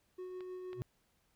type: tone with tremolo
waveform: triangle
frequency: 367.1 Hz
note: F#4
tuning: 14 cents flat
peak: -39 dBFS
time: 0.18-0.82 s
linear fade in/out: 10 ms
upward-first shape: triangle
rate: 6.4 Hz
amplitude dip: 30%
type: clicks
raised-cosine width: 0.3 ms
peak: -38 / -36 dBFS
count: 2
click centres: 0.407 / 0.731 s
type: tone with exponential growth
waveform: triangle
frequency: 126.1 Hz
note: B2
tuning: 36 cents sharp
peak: -30 dBFS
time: 0.73-0.82 s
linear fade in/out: 0 ms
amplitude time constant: 19 ms
effects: pink hiss -75 dBFS RMS until 1.35 s